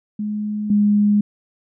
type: tone pair in turn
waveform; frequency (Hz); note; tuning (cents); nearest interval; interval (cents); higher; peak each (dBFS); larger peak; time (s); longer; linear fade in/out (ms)
sine; 210.2 / 206.8; G#3 / G#3; +21 / -7; unison; 28; first; -21 / -12; second; 0.19-0.7 / 0.7-1.21; neither; 5
effects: none